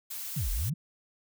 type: noise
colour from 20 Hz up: blue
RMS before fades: -38 dBFS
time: 0.1-0.7 s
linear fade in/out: 10 ms
type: exponential two-way sweep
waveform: sine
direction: down then up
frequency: 179.8 to 37.56 to 179.8 Hz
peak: -28 dBFS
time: 0.36-0.74 s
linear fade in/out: 10 ms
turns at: 0.51 s
effects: none